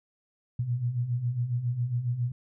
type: beating tone pair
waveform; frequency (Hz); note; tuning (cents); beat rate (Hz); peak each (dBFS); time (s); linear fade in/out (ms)
sine; 116.54 / 123.84; A#2 / B2; 0 / +5; 7.3; -33 / -27; 0.59-2.32; 5
effects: none